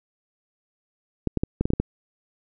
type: clicks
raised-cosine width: 3 ms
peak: -9 dBFS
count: 8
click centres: 1.273 / 1.373 / 1.435 / 1.61 / 1.655 / 1.704 / 1.735 / 1.8 s
effects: none